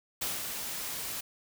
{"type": "noise with ADSR envelope", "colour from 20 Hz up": "white", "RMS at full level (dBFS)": -32, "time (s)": [0.21, 1.21], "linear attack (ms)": 11, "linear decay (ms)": 170, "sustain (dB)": -5, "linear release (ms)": 9, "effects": []}